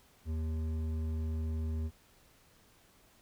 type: tone with hard clipping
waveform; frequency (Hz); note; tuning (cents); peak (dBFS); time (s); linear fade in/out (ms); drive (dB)
sine; 79.4; D#2; +36; -34; 0.25-1.91; 50; 9
effects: pink hiss -64 dBFS RMS until 3.21 s